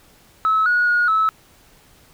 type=tone with pitch steps; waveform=sine; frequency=1296 / 1453 / 1442 / 1301 Hz; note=E6 / F#6 / F#6 / E6; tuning=-30 / -32 / -45 / -23 cents; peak=-13 dBFS; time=0.45-1.29 s; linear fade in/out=0 ms; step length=210 ms; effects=tanh soft clip ceiling -10 dBFS + pink hiss -52 dBFS RMS until 2.13 s